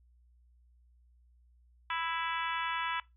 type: harmonic tone with a mistuned harmonic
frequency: 330 Hz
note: E4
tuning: 2 cents sharp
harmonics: 3 / 4 / 5 / 6 / 7 / 8 / 9 / 10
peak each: -36 / -38 / -40 / -42 / -43 / -44 / -45 / -46 dBFS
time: 1.9-3 s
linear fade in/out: 2 ms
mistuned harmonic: 10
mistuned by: +50 cents
effects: noise-tail reverb RT60 0.2 s tail -20 dB re dry + added 60 Hz sine -61 dBFS peak until 3.16 s